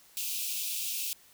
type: high-pass noise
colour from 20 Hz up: white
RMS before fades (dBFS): -34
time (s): 0.17-1.13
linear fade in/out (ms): 0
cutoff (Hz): 2400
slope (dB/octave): 96
effects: white hiss -59 dBFS RMS until 1.33 s